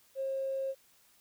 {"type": "tone with tanh clipping", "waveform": "triangle", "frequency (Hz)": 537, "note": "C5", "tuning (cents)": 45, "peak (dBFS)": -31, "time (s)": [0.15, 0.75], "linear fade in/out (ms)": 50, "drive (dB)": 2, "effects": ["white hiss -65 dBFS RMS until 1.2 s"]}